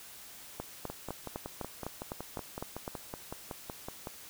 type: two click trains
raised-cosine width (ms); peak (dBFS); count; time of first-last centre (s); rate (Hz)
1; -22 / -24; 10 / 18; 0.6-2.878 / 0.9-4.072; 3.95 / 5.36
effects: white hiss -50 dBFS RMS until 4.29 s